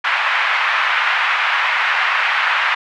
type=band-pass noise; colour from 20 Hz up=white; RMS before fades=-17 dBFS; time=0.04-2.75 s; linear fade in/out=10 ms; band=910 to 2400 Hz; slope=24 dB/octave; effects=none